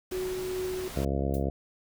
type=noise; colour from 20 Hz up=pink; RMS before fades=-41 dBFS; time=0.11-1.05 s; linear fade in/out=5 ms
type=tone with tremolo; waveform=sine; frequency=370 Hz; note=F#4; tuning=in tune; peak=-29 dBFS; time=0.12-0.88 s; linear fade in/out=0 ms; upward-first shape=sine; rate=2.5 Hz; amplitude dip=25%
type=harmonic tone; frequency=68.6 Hz; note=C#2; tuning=17 cents flat; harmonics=1 / 2 / 3 / 4 / 5 / 6 / 7 / 8 / 9 / 10; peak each=-30 / -33 / -35 / -36 / -37 / -38 / -38 / -39 / -40 / -40 dBFS; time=0.96-1.5 s; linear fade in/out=5 ms
type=noise with exponential decay; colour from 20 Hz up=violet; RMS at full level=-39 dBFS; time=1.34-1.46 s; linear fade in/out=1 ms; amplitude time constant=24 ms
effects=none